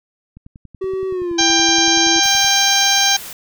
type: click train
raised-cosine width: 5 ms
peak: -26 dBFS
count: 23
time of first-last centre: 0.37-2.445 s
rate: 10.6 Hz
type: tone with pitch glide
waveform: triangle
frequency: 380 to 332.7 Hz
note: F#4 to E4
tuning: +46 to +16 cents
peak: -17 dBFS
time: 0.81-2.2 s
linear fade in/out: 10 ms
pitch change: -230 cents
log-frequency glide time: 1.08-1.4 s
type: harmonic tone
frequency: 792 Hz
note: G5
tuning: 18 cents sharp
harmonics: 1 / 2 / 3 / 4 / 5 / 6 / 7 / 8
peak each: -20 / -21 / -23 / -19 / -19 / -24 / -20 / -18 dBFS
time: 1.38-3.17 s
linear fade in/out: 10 ms
type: noise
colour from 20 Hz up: white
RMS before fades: -32 dBFS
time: 2.23-3.33 s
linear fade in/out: 2 ms
effects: none